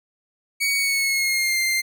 sawtooth tone with pitch glide, 2246 to 2096 Hz, C#7 to C7, +22 to +2 cents, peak -16 dBFS, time 0.6-1.82 s, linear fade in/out 20 ms, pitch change -120 cents, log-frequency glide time 0.74-1.6 s, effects none

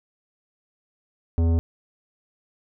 sine tone with tanh clipping, 83.1 Hz, E2, 15 cents sharp, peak -19 dBFS, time 1.38-1.59 s, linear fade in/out 0 ms, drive 14 dB, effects none

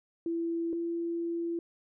sine tone pair in turn, 334.6 / 338.1 Hz, E4 / E4, +26 / +44 cents, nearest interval unison, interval 18 cents, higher second, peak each -29 / -30 dBFS, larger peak first, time 0.26-0.73 / 0.73-1.59 s, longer second, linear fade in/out 2 ms, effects none

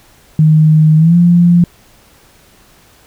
sine tone with pitch glide, 155.56 to 173.6 Hz, D#3 to F3, 0 to -10 cents, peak -4 dBFS, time 0.39-1.64 s, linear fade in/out 2 ms, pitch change +190 cents, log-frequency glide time 0.97-1.16 s, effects pink hiss -46 dBFS RMS until 3.06 s

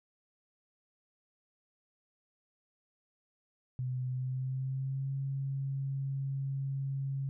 sine tone with pitch glide, 127.3 to 136.44 Hz, C3 to C#3, -47 to -27 cents, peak -32 dBFS, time 3.79-7.29 s, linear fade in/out 0 ms, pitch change +120 cents, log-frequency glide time 4.09-5.13 s, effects none

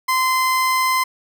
30% pulse tone, 1034 Hz, C6, 21 cents flat, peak -13 dBFS, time 0.08-1.04 s, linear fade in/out 10 ms, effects none

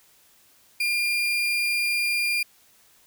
35% pulse tone, 2405 Hz, D7, 41 cents sharp, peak -20 dBFS, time 0.8-2.43 s, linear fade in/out 5 ms, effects white hiss -58 dBFS RMS until 3.06 s

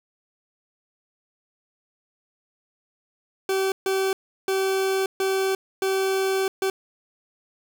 40% pulse tone bursts at uneven times, 384.4 Hz, G4, 34 cents flat, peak -20 dBFS, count 6, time 3.49-3.72 / 3.86-4.13 / 4.48-5.06 / 5.2-5.55 / 5.82-6.48 / 6.62-6.7 s, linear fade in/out 2 ms, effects none

